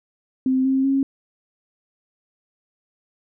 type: tone with pitch steps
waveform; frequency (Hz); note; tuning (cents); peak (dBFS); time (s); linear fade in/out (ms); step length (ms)
sine; 260.6 / 266.1 / 271.9; C4 / C4 / C#4; -7 / +29 / -33; -16; 0.46-1.03; 2; 190
effects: none